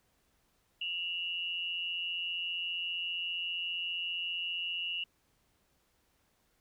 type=tone pair together; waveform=sine; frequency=2725 / 2900 Hz; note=F7 / F#7; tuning=-43 / -35 cents; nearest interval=minor second; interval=108 cents; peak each=-38 / -35 dBFS; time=0.81-5.04 s; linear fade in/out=5 ms; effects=pink hiss -73 dBFS RMS until 6.6 s